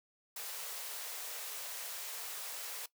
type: high-pass noise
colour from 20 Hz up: white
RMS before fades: -43 dBFS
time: 0.36-2.86 s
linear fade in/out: 5 ms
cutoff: 410 Hz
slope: 96 dB/octave
effects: noise-tail reverb RT60 0.1 s tail -18 dB re dry